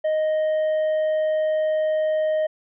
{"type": "tone", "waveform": "triangle", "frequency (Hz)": 622, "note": "D#5", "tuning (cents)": -1, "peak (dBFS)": -17, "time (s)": [0.04, 2.47], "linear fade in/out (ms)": 10, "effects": ["resampled to 8000 Hz"]}